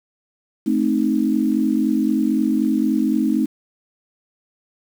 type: chord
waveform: sine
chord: A diminished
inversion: none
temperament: equal with one note detuned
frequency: 217.7 / 261.6 / 311.1 Hz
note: A3 / C4 / Eb4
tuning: -18 / 0 / 0 cents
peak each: -20 dBFS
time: 0.66-3.46 s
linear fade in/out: 10 ms
effects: 7-bit